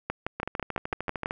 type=two click trains; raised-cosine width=0.5 ms; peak=-13 / -16 dBFS; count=8 / 13; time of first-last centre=0.1-1.259 / 0.4-1.309 s; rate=6.04 / 13.2 Hz; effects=none